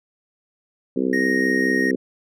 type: harmonic tone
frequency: 64.8 Hz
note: C2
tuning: 16 cents flat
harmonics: 3 / 4 / 5 / 6 / 7 / 8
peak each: -28 / -22 / -26 / -25 / -28 / -34 dBFS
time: 0.96-1.96 s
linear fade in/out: 5 ms
type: tone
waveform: triangle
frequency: 1864.7 Hz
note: A#6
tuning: in tune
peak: -19 dBFS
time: 1.13-1.91 s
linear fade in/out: 2 ms
effects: none